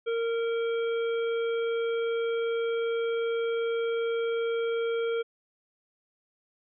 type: harmonic tone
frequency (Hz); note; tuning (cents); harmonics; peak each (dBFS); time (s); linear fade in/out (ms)
461.3; A#4; -18; 1 / 3 / 5 / 7; -26 / -38 / -43 / -44; 0.06-5.23; 20
effects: none